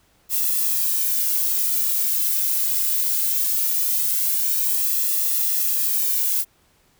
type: noise with flanger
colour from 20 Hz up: violet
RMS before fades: -21 dBFS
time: 0.29-6.45 s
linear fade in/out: 50 ms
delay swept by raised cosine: 1.3 to 2.18 ms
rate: 0.2 Hz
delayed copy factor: -0.65
effects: pink hiss -60 dBFS RMS until 6.99 s